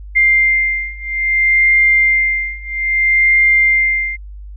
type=beating tone pair; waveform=sine; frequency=2100 / 2100.61 Hz; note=C7 / C7; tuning=+6 / +6 cents; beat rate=0.61 Hz; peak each=-14 / -13 dBFS; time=0.15-4.17 s; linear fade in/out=20 ms; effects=added 50 Hz sine -29 dBFS peak until 4.56 s